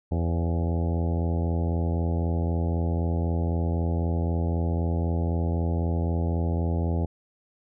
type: harmonic tone with a mistuned harmonic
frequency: 83.9 Hz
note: E2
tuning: 31 cents sharp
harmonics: 1 / 2 / 3 / 4 / 5 / 6 / 7 / 8 / 9 / 10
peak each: -24 / -30 / -34 / -36 / -38 / -40 / -41 / -42 / -43 / -44 dBFS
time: 0.11-7.06 s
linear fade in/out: 10 ms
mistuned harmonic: 7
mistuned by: -43 cents
effects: none